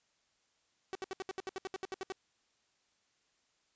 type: tone bursts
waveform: sawtooth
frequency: 380.6 Hz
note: F#4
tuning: 49 cents sharp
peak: -33 dBFS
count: 14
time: 0.93-2.122 s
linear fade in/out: 0 ms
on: 22 ms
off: 68 ms
effects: white hiss -75 dBFS RMS until 3.75 s + resampled to 16000 Hz